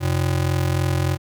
square ring-modulated tone, 112.7 Hz, A2, 42 cents sharp, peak -16 dBFS, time 0-1.18 s, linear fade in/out 50 ms, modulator 21.7 Hz, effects none

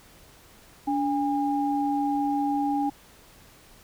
sine tone pair together, 287.3 / 812.6 Hz, D4 / G#5, -38 / -38 cents, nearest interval octave + tritone, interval 1800 cents, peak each -25 / -26 dBFS, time 0.87-2.9 s, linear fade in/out 10 ms, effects pink hiss -53 dBFS RMS until 3.83 s

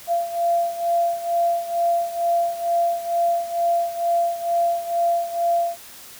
sine beating tone pair, 685 / 687.2 Hz, F5 / F5, -34 / -28 cents, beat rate 2.2 Hz, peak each -20 / -24 dBFS, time 0.07-5.77 s, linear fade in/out 50 ms, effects white hiss -42 dBFS RMS until 6.19 s

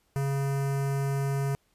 square tone with notch filter, 138.2 Hz, C#3, 5 cents flat, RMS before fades -28 dBFS, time 0.16-1.55 s, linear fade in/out 0 ms, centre 3600 Hz, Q 0.82, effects pink hiss -70 dBFS RMS until 1.74 s + resampled to 32000 Hz

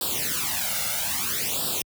white noise with flanger, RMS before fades -27 dBFS, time 0.01-1.82 s, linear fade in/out 2 ms, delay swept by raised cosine 0.23 to 1.43 ms, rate 0.61 Hz, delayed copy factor +0.9, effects high-pass 60 Hz 12 dB/octave

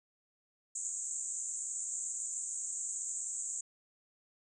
pink band-pass noise, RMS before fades -39 dBFS, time 0.75-3.61 s, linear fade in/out 5 ms, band 6800 to 8100 Hz, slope 96 dB/octave, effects none

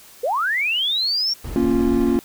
sine linear sweep, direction up, 440 to 5588 Hz, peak -18 dBFS, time 0.23-1.34 s, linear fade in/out 10 ms
brown noise, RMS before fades -29 dBFS, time 1.44-2.17 s, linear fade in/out 5 ms
triangle chord, Bb minor, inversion none, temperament equal, 233.1 / 277.2 / 349.2 Hz, Bb3 / Db4 / F4, 0 / 0 / 0 cents, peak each -18 dBFS, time 1.56-2.19 s, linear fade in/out 0 ms
effects white hiss -46 dBFS RMS until 2.24 s

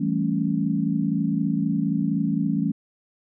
sine chord, A dominant seventh, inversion second, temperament equal, 164.81 / 196 / 220 / 277.2 Hz, E3 / G3 / A3 / C#4, 0 / 0 / 0 / 0 cents, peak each -26 dBFS, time 0-2.72 s, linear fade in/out 10 ms, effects none

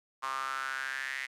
sawtooth tone with high-pass filter sweep, 133.4 Hz, C3, 34 cents sharp, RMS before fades -36 dBFS, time 0.22-1.27 s, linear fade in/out 20 ms, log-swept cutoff 1100 to 2000 Hz, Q 6.6, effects low-pass 10000 Hz 12 dB/octave

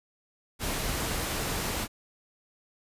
pink noise, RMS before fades -31 dBFS, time 0.59-1.88 s, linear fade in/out 50 ms, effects resampled to 32000 Hz

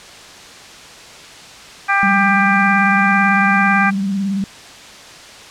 harmonic tone, 396.6 Hz, G4, 20 cents sharp, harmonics 2 / 3 / 4 / 5 / 6, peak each -18 / -18 / -16 / -22 / -20 dBFS, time 1.88-3.91 s, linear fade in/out 20 ms
sine tone with vibrato, 196 Hz, G3, in tune, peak -16 dBFS, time 2.03-4.44 s, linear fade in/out 0 ms, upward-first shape sine, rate 18 Hz, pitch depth 52 cents each way
effects white hiss -37 dBFS RMS until 5.5 s + low-pass 6000 Hz 12 dB/octave

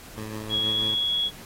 15% pulse tone with tremolo, 108.2 Hz, A2, 29 cents flat, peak -26 dBFS, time 0.17-0.95 s, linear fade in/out 10 ms, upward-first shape sine, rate 6.3 Hz, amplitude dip 35%
sine tone with pitch glide, 3325 to 3346 Hz, G#7 to G#7, +1 to +12 cents, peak -22 dBFS, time 0.49-1.31 s, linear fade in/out 50 ms, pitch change +11 cents, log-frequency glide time 0.62-0.77 s
effects pink hiss -45 dBFS RMS until 1.45 s + AAC 48 kbps

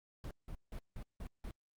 brown noise bursts, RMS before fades -44 dBFS, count 6, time 0.24-1.51 s, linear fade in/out 2 ms, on 70 ms, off 170 ms, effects Opus 48 kbps

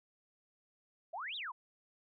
sine exponential two-way sweep, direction up then down, 610 to 3983 to 901 Hz, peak -39 dBFS, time 1.13-1.52 s, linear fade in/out 10 ms, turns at 1.36 s, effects none

